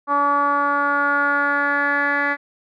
10% pulse tone with low-pass filter sweep, 285.7 Hz, D4, 48 cents flat, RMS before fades -19 dBFS, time 0.07-2.37 s, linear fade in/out 50 ms, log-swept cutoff 1100 to 1900 Hz, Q 5.5, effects none

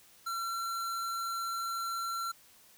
square tone, 1359 Hz, F6, 48 cents flat, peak -34 dBFS, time 0.26-2.32 s, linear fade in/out 10 ms, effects white hiss -60 dBFS RMS until 2.77 s

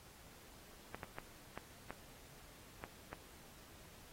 clicks, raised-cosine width 0.5 ms, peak -29 dBFS, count 7, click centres 0.946 / 1.032 / 1.185 / 1.576 / 1.906 / 2.839 / 3.13 s, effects pink hiss -60 dBFS RMS until 4.12 s + AAC 48 kbps

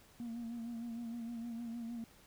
sine tone with vibrato, 233.1 Hz, A#3, in tune, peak -38 dBFS, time 0.2-2.04 s, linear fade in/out 0 ms, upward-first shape sine, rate 6.5 Hz, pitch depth 44 cents each way, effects tanh soft clip ceiling -38 dBFS + pink hiss -63 dBFS RMS until 2.26 s

